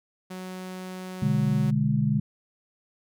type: tone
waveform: sawtooth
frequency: 185 Hz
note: F#3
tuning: in tune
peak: -31 dBFS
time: 0.3-1.71 s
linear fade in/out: 10 ms
type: chord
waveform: sine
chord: G# diminished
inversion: first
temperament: equal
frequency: 123.47 / 146.83 / 207.7 Hz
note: B2 / D3 / G#3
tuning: 0 / 0 / 0 cents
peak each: -27 / -24 / -25 dBFS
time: 1.22-2.2 s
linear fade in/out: 5 ms
effects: none